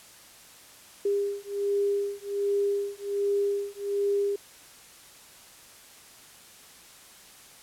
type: beating tone pair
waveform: sine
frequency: 402.2 / 403.5 Hz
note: G4 / G#4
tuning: +44 / -50 cents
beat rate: 1.3 Hz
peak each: -28 dBFS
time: 1.05-4.36 s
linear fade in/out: 5 ms
effects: white hiss -51 dBFS RMS until 7.62 s + low-pass 12000 Hz 12 dB/octave